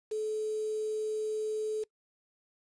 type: tone with quantisation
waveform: sine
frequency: 430.7 Hz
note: A4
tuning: 37 cents flat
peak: -30 dBFS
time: 0.11-1.84 s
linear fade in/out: 10 ms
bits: 8
effects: noise-tail reverb RT60 0.1 s tail -23 dB re dry + resampled to 22050 Hz